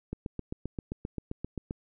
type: click train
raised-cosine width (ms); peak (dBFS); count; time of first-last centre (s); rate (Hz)
3; -21; 13; 0.13-1.709; 7.6
effects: none